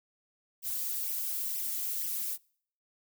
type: noise with flanger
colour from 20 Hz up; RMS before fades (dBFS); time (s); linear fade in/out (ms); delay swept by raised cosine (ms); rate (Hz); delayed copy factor
violet; -34; 0.62-2.38; 50; 0.35 to 4.85; 2.1; +0.9
effects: noise-tail reverb RT60 0.6 s tail -26 dB re dry